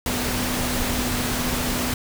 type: tone in noise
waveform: sine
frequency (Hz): 246.9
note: B3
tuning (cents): 0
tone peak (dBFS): -28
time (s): 0.06-1.94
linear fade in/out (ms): 2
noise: pink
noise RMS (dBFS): -25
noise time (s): 0.06-1.94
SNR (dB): -6
effects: none